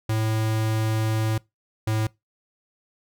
square tone pair in turn, 110 / 109.37 Hz, A2 / A2, 0 / -10 cents, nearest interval unison, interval 10 cents, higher first, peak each -22 dBFS, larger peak neither, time 0.09-1.38 / 1.87-2.07 s, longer first, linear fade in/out 5 ms, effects noise-tail reverb RT60 0.2 s tail -23 dB re dry

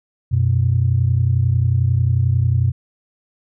sine tone pair together, 92.5 / 123.67 Hz, F#2 / B2, 0 / +3 cents, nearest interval perfect fourth, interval 503 cents, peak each -16 / -15 dBFS, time 0.31-2.72 s, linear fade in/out 20 ms, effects tanh soft clip ceiling -5 dBFS

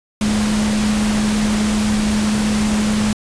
sine tone in noise, 212.2 Hz, G#3, 38 cents sharp, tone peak -15 dBFS, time 0.21-3.13 s, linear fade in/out 2 ms, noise pink, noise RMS -23 dBFS, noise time 0.21-3.13 s, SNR +5 dB, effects resampled to 22050 Hz

